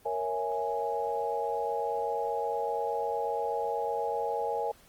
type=chord; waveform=sine; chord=A# half-diminished seventh; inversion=none; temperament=equal; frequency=466.2 / 554.4 / 659.3 / 830.6 Hz; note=A#4 / C#5 / E5 / G#5; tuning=0 / 0 / 0 / 0 cents; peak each=-33 / -36 / -37 / -32 dBFS; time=0.05-4.72 s; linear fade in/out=10 ms; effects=pink hiss -59 dBFS RMS until 4.88 s + Opus 24 kbps